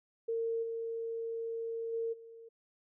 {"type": "tone with level steps", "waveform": "sine", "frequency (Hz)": 457, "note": "A#4", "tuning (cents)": -34, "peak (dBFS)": [-31, -35, -32, -49], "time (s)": [0.28, 2.49], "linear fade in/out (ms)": 10, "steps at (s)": [0.62, 1.92, 2.12], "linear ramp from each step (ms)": 20, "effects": []}